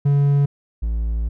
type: tone pair in turn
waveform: triangle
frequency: 141.9 / 56.31 Hz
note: C#3 / A1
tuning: +41 / +41 cents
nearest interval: octave + major third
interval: 1600 cents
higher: first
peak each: -11 / -17 dBFS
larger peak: first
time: 0.05-0.46 / 0.82-1.29 s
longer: second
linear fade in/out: 10 ms
effects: none